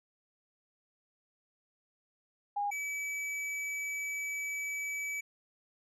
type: tone pair in turn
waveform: sine / square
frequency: 816 / 2293 Hz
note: G#5 / D7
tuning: -31 / -42 cents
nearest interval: octave + tritone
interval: 1789 cents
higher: second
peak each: -30 / -35 dBFS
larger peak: first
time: 2.56-2.71 / 2.71-5.21 s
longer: second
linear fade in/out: 10 ms
effects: low-pass 11000 Hz 12 dB/octave